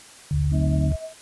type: tone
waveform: sine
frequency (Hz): 145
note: D3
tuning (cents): -22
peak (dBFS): -21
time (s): 0.31-0.92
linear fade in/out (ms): 0
type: tone with vibrato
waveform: sine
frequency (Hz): 74.2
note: D2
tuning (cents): +18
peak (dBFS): -22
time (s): 0.33-0.96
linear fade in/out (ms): 5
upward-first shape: square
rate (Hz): 19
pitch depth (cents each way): 190
type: chord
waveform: sine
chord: F# diminished seventh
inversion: none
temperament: equal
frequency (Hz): 185 / 220 / 261.6 / 311.1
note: F#3 / A3 / C4 / Eb4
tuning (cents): 0 / 0 / 0 / 0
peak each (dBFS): -31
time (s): 0.5-0.93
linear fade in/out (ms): 50
type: tone with tremolo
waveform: sine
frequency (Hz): 640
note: D#5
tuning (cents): +49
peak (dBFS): -29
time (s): 0.52-1.14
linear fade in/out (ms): 50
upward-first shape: triangle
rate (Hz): 10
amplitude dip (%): 70
effects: white hiss -46 dBFS RMS until 1.21 s + resampled to 24000 Hz